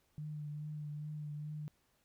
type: tone with vibrato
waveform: sine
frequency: 150 Hz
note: D3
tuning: 37 cents sharp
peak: -40 dBFS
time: 0.18-1.68 s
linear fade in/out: 0 ms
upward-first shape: triangle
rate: 2.4 Hz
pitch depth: 29 cents each way
effects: pink hiss -75 dBFS RMS until 2.04 s